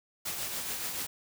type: noise with tremolo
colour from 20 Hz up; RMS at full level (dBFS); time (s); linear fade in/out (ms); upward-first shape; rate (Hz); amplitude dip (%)
white; -34; 0.25-1.07; 10; triangle; 7; 40
effects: none